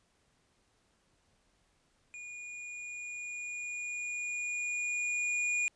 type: tone with level ramp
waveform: square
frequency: 2441 Hz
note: D#7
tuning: 34 cents flat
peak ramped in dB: -44 to -29 dBFS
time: 2.14-5.68 s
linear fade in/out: 0 ms
effects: pink hiss -72 dBFS RMS until 5.75 s + resampled to 22050 Hz